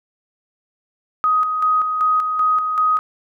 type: tone with tremolo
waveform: sine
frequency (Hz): 1254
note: D#6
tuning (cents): +13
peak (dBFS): -13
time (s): 1.24-2.99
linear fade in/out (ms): 0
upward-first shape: square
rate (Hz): 2.6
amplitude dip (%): 45
effects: none